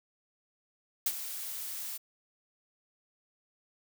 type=noise with ADSR envelope; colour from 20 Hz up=blue; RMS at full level=-27 dBFS; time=1.06-1.98 s; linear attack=5 ms; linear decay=49 ms; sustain=-12 dB; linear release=18 ms; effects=none